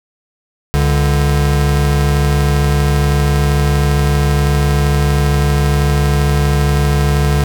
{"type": "tone pair together", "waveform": "square", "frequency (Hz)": [69.3, 144.9], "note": ["C#2", "D3"], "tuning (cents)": [0, -23], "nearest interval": "octave + minor second", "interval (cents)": 1277, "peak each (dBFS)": -14, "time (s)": [0.74, 7.44], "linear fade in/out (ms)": 0, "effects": []}